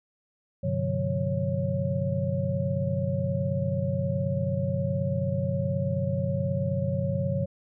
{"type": "tone cluster", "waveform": "sine", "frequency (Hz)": [99.1, 128.5, 147.2, 183.2, 552], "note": ["G2", "C3", "D3", "F#3", "C#5"], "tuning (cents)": [19, -31, 4, -17, -7], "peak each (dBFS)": -31, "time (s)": [0.63, 7.46], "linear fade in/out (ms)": 10, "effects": []}